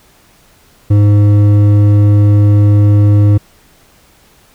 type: tone with hard clipping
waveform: sine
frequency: 103 Hz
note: G#2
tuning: 14 cents flat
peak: -6 dBFS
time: 0.9-3.38 s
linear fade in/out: 10 ms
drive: 8 dB
effects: pink hiss -47 dBFS RMS until 4.54 s